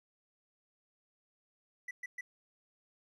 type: tone bursts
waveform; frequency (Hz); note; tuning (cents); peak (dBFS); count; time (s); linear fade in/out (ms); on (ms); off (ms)
triangle; 1975.5; B6; 0; -37; 3; 1.88-2.21; 5; 30; 120
effects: none